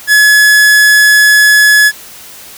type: tone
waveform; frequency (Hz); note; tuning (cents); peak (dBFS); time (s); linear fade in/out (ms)
45% pulse; 1700; G#6; +40; -3; 0.07-1.92; 50
effects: white hiss -32 dBFS RMS until 2.57 s